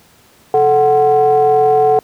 triangle ring-modulated tone, 152.8 Hz, D#3, 31 cents flat, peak -3 dBFS, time 0.54-1.99 s, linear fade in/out 2 ms, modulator 590 Hz, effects pink hiss -48 dBFS RMS until 2.03 s + high-pass 80 Hz 12 dB/octave

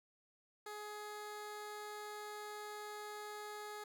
15% pulse tone, 419.7 Hz, G#4, 18 cents sharp, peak -39 dBFS, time 0.66-3.84 s, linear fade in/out 5 ms, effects none

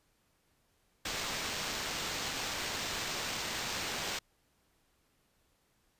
blue noise with sample-and-hold, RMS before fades -37 dBFS, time 1.05-4.19 s, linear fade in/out 5 ms, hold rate 11025 Hz, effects pink hiss -73 dBFS RMS until 5.99 s + resampled to 32000 Hz

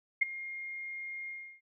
sine tone with ADSR envelope, 2129 Hz, C7, 30 cents sharp, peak -20 dBFS, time 0.21-1.61 s, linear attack 12 ms, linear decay 14 ms, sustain -18 dB, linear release 330 ms, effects none

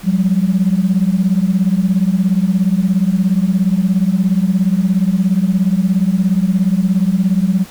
sine beating tone pair, 180 / 197 Hz, F#3 / G3, -47 / +9 cents, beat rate 17 Hz, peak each -13 dBFS, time 0.03-7.66 s, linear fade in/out 50 ms, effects tanh soft clip ceiling -4 dBFS + pink hiss -38 dBFS RMS until 7.7 s

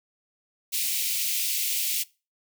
white high-pass noise, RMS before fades -27 dBFS, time 0.72-2.04 s, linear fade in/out 20 ms, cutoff 2200 Hz, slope 48 dB/octave, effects noise-tail reverb RT60 0.3 s tail -22 dB re dry

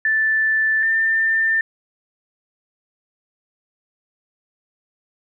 sine tone pair in turn, 1760 / 1792.8 Hz, A6 / A6, 0 / +32 cents, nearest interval unison, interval 32 cents, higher second, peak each -15 dBFS, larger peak neither, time 0.05-0.83 / 0.83-1.61 s, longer neither, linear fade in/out 2 ms, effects none

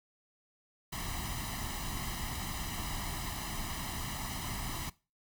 pink noise with comb filter, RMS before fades -38 dBFS, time 0.92-4.9 s, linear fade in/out 10 ms, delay 1 ms, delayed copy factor +0.75, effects noise-tail reverb RT60 0.3 s tail -20 dB re dry

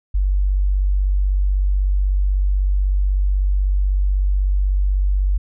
sine tone, 48.08 Hz, G1, 33 cents flat, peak -14 dBFS, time 0.14-5.38 s, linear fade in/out 10 ms, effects none

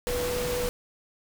sine tone in noise, 490.7 Hz, B4, 11 cents flat, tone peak -28 dBFS, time 0.07-0.69 s, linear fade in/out 0 ms, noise pink, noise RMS -32 dBFS, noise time 0.07-0.69 s, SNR +1 dB, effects none

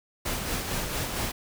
pink noise with tremolo, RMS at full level -29 dBFS, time 0.25-1.32 s, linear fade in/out 10 ms, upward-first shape sine, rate 4.4 Hz, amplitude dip 40%, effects none

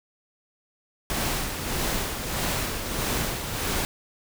pink noise with tremolo, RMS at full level -26 dBFS, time 1.1-3.85 s, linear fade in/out 0 ms, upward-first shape sine, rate 1.6 Hz, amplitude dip 50%, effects none

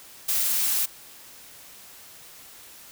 blue noise, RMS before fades -24 dBFS, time 0.28-0.86 s, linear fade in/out 10 ms, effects white hiss -47 dBFS RMS until 2.91 s

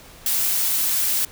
blue noise, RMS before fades -21 dBFS, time 0.26-1.25 s, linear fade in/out 2 ms, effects pink hiss -45 dBFS RMS until 1.31 s

